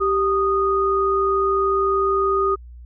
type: tone pair together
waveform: sine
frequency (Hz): 390.7 / 1237.1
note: G4 / D#6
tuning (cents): -6 / -10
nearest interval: octave + minor sixth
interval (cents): 1996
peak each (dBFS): -19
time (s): 0-2.56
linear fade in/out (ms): 20
effects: added 60 Hz sine -37 dBFS peak until 2.85 s